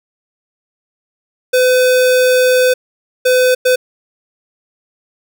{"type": "tone bursts at uneven times", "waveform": "square", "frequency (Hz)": 506, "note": "B4", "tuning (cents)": 42, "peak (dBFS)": -9, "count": 3, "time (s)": [[1.53, 2.74], [3.25, 3.55], [3.65, 3.76]], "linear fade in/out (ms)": 10, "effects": []}